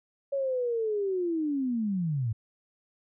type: linear sweep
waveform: sine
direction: down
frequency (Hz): 561 to 103.83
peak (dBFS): -26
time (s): 0.32-2.33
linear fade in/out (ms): 10
effects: none

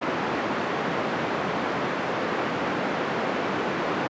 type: band-pass noise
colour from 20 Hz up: pink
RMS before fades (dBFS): -27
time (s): 0.01-4.08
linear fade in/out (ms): 20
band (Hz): 220 to 1800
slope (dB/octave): 12
effects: high-pass 100 Hz 12 dB/octave + resampled to 16000 Hz

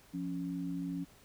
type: tone pair together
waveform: sine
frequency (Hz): 174.61 / 277.2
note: F3 / C#4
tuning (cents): 0 / 0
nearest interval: minor sixth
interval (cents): 800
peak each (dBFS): -38 / -37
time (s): 0.13-1.05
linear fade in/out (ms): 20
effects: pink hiss -61 dBFS RMS until 1.24 s

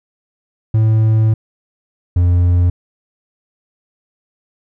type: tone pair in turn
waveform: triangle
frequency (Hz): 110 / 88.12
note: A2 / F2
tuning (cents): 0 / +16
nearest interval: major third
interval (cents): 384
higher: first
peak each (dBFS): -7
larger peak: neither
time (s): 0.74-1.34 / 2.16-2.7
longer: first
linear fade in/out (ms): 5
effects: none

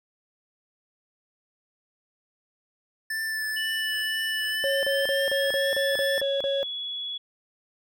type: tone with vibrato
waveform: square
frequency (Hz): 1760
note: A6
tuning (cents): 0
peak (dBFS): -28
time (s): 3.1-6.21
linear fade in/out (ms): 5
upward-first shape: triangle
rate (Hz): 2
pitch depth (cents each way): 19
type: tone with pitch glide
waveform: sine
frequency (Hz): 2960 to 3381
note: F#7 to G#7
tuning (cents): 0 to +30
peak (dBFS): -30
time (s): 3.56-7.18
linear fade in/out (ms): 10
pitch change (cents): +230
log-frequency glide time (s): 4.44-5.81
type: tone bursts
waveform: triangle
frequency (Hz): 552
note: C#5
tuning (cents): -7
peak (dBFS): -22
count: 9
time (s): 4.64-6.63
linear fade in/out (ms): 0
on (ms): 190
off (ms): 35
effects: none

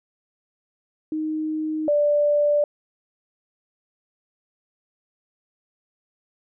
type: tone pair in turn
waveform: sine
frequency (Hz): 311.1 / 587.3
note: D#4 / D5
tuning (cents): 0 / 0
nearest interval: major seventh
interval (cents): 1100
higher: second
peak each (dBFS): -23 / -16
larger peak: second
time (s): 1.12-1.88 / 1.88-2.64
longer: neither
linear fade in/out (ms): 2
effects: none

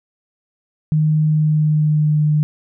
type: tone with pitch glide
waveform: sine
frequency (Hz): 154.3 to 151.12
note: D#3 to D3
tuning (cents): -14 to +50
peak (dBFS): -12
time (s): 0.92-2.43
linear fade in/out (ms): 0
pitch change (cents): -36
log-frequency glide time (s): 1.24-2.23
effects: none

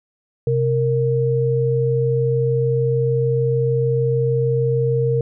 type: tone pair together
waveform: sine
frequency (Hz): 130 / 463.3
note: C3 / A#4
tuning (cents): -11 / -11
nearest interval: octave + minor seventh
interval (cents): 2200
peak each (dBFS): -18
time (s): 0.47-5.21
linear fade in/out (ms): 2
effects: none

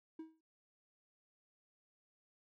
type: tone with exponential decay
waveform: triangle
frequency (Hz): 320.1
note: D#4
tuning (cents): +49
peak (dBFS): -40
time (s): 0.19-0.41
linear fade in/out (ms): 5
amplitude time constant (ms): 46
effects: none

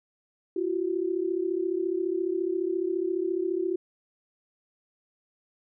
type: tone pair together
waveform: sine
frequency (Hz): 342.3 / 376.8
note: F4 / F#4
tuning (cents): -35 / +32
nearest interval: major second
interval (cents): 167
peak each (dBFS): -28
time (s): 0.56-3.76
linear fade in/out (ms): 5
effects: none

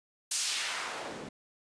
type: noise with band-pass filter sweep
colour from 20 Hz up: white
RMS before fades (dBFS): -35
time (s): 0.31-1.29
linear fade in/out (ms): 5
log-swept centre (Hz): 7800 to 220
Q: 0.91
effects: resampled to 22050 Hz

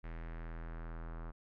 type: tone with low-pass filter sweep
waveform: square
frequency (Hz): 41.2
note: E1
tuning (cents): 0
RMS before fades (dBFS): -44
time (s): 0.03-1.32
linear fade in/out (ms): 20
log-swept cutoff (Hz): 2000 to 1300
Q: 2.3
effects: none

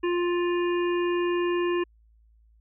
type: harmonic tone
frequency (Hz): 350.5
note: F4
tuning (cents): +6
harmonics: 1 / 3 / 5 / 7 / 8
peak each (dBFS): -23 / -33 / -37 / -40 / -41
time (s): 0.03-1.84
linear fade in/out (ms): 10
effects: added 55 Hz sine -56 dBFS peak until 2.6 s

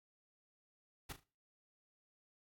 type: noise with echo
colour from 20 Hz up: pink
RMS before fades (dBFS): -45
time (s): 1.09-1.13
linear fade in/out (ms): 10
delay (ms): 37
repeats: 3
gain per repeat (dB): -11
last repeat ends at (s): 1.241
effects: noise-tail reverb RT60 0.4 s tail -25 dB re dry + AAC 64 kbps

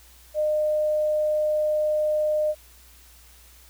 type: tone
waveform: sine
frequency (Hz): 609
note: D#5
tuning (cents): -37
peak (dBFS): -20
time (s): 0.34-2.55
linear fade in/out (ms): 50
effects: added 60 Hz sine -52 dBFS peak until 3.69 s + white hiss -53 dBFS RMS until 3.69 s

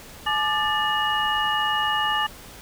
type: tone cluster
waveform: sine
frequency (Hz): 855 / 1192 / 1768 / 2894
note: A5 / D6 / A6 / F#7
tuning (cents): -50 / +25 / +8 / -39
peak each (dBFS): -26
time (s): 0.26-2.27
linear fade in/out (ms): 10
effects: pink hiss -43 dBFS RMS until 2.61 s

